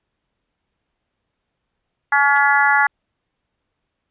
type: harmonic tone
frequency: 283.1 Hz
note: C#4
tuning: 37 cents sharp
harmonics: 3 / 4 / 5 / 6 / 7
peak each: -17 / -22 / -18 / -17 / -21 dBFS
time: 2.12-2.87 s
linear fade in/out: 5 ms
type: noise with exponential decay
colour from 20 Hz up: white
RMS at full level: -30 dBFS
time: 2.36-2.44 s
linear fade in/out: 2 ms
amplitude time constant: 16 ms
effects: pink hiss -75 dBFS RMS until 4.1 s + resampled to 8000 Hz